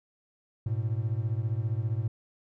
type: beating tone pair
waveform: triangle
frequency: 106 / 121 Hz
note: G#2 / B2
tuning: +36 / -35 cents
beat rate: 15 Hz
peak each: -27 / -29 dBFS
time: 0.66-2.08 s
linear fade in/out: 5 ms
effects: none